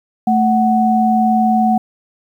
sine tone pair together, 220.8 / 742.7 Hz, A3 / F#5, +6 / +6 cents, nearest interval octave + major sixth, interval 2100 cents, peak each -13 dBFS, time 0.27-1.78 s, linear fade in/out 5 ms, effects 8-bit

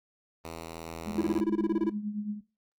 5% pulse tone, 82.3 Hz, E2, 2 cents flat, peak -27 dBFS, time 0.44-1.41 s, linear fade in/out 10 ms
sine tone with tremolo, 208.8 Hz, G#3, 10 cents sharp, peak -28 dBFS, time 1.05-2.41 s, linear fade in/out 50 ms, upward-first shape triangle, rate 9 Hz, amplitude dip 70%
triangle tone bursts, 329.6 Hz, E4, in tune, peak -21 dBFS, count 13, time 1.18-1.897 s, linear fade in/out 5 ms, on 33 ms, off 24 ms
effects noise-tail reverb RT60 0.3 s tail -19 dB re dry + Opus 24 kbps

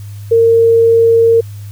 sine tone, 458.7 Hz, A#4, 28 cents flat, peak -5 dBFS, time 0.31-1.41 s, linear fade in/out 10 ms, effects added 102 Hz sine -25 dBFS peak until 1.71 s + white hiss -44 dBFS RMS until 1.71 s

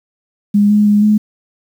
sine tone with pitch steps, 204.9 / 209 / 207 / 211.8 Hz, G#3 / G#3 / G#3 / G#3, -23 / +11 / -5 / +34 cents, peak -7 dBFS, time 0.54-1.18 s, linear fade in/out 10 ms, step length 160 ms, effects 7-bit

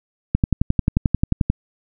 click train, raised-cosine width 5 ms, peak -3 dBFS, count 14, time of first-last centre 0.35-1.5 s, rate 11.3 Hz, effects none

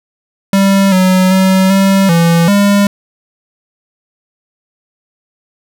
square tone with pitch steps, 195.8 / 185.6 / 189.2 / 194.4 / 168.2 / 201.7 Hz, G3 / F#3 / F#3 / G3 / E3 / G3, -2 / +6 / +39 / -14 / +35 / +50 cents, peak -7 dBFS, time 0.53-2.87 s, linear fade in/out 2 ms, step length 390 ms, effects none

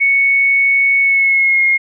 sine tone with pitch glide, 2217 to 2145 Hz, C#7 to C7, 0 to +42 cents, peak -9 dBFS, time 0-1.78 s, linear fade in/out 20 ms, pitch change -58 cents, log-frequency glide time 1-1.64 s, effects none

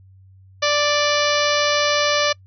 harmonic tone, 587.3 Hz, D5, in tune, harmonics 1 / 2 / 3 / 4 / 5 / 6 / 7 / 8 / 9 / 10, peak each -20 / -23 / -25 / -26 / -27 / -28 / -28 / -29 / -30 / -30 dBFS, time 0.62-2.33 s, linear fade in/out 10 ms, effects noise-tail reverb RT60 0.1 s tail -26 dB re dry + added 95 Hz sine -45 dBFS peak until 2.46 s

